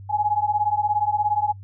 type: beating tone pair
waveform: sine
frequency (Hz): 829 / 846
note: G#5 / G#5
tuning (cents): -3 / +32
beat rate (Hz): 17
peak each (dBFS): -22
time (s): 0.09-1.53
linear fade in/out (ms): 20
effects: noise-tail reverb RT60 0.1 s tail -23 dB re dry + added 98 Hz sine -37 dBFS peak until 1.63 s